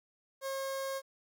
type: tone with notch filter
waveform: sawtooth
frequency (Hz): 540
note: C#5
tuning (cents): -45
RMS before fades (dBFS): -37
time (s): 0.41-1.02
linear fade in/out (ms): 50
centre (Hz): 2600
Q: 1.8
effects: 12-bit